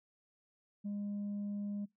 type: tone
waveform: sine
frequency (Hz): 204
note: G#3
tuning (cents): -31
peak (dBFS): -34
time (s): 0.84-1.86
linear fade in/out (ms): 20
effects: noise-tail reverb RT60 0.2 s tail -25 dB re dry + tanh soft clip ceiling -35 dBFS